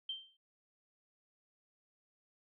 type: tone with exponential decay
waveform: sine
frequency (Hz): 3136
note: G7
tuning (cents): 0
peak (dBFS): -35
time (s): 0.09-0.37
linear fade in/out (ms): 5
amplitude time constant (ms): 60
effects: none